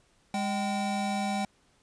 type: tone pair together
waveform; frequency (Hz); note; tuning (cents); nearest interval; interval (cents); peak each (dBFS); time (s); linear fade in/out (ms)
square; 204.3 / 773; G#3 / G5; -28 / -24; octave + major seventh; 2304; -31 / -32; 0.34-1.45; 2
effects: pink hiss -66 dBFS RMS until 1.82 s + resampled to 22050 Hz